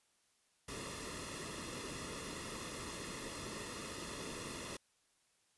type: noise with comb filter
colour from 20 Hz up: pink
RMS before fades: -45 dBFS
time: 0.68-4.77 s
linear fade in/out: 5 ms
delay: 1.3 ms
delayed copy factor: -0.7
effects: white hiss -75 dBFS RMS until 5.57 s + resampled to 24000 Hz